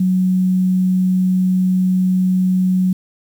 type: tone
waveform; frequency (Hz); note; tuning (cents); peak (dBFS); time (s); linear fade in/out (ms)
sine; 185; F#3; 0; -12; 0-2.93; 5
effects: 7-bit